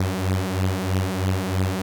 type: beating tone pair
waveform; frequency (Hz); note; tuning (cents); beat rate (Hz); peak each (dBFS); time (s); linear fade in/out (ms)
sawtooth; 92.5 / 95.6; F#2 / G2; 0 / -43; 3.1; -20; 0-1.82; 5
effects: none